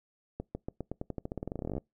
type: accelerating click train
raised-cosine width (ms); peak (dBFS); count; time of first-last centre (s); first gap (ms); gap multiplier
2; -22; 25; 0.4-1.78; 150; 0.9
effects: noise-tail reverb RT60 0.2 s tail -25 dB re dry